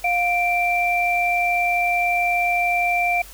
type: tone pair together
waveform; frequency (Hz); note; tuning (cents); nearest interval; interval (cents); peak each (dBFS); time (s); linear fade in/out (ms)
sine; 705.6 / 2353; F5 / D7; +18 / +3; octave + major sixth; 2085; -20; 0.04-3.22; 5
effects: added 47 Hz sine -43 dBFS peak until 3.33 s + white hiss -43 dBFS RMS until 3.33 s